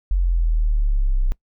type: exponential sweep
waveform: sine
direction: down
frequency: 45.86 to 31 Hz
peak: -15 dBFS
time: 0.11-1.32 s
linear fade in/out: 0 ms
effects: noise-tail reverb RT60 0.1 s tail -22 dB re dry